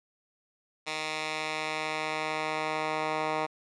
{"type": "tone with band-pass filter sweep", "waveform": "10% pulse", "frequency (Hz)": 155.56, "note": "D#3", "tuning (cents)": 0, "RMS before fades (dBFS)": -32, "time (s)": [0.86, 3.47], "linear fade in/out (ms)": 20, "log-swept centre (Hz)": [3100, 1200], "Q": 0.86, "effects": ["resampled to 24000 Hz"]}